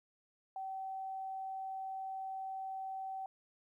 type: tone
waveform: sine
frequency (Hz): 767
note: G5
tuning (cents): -38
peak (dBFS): -39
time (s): 0.56-3.26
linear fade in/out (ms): 2
effects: 13-bit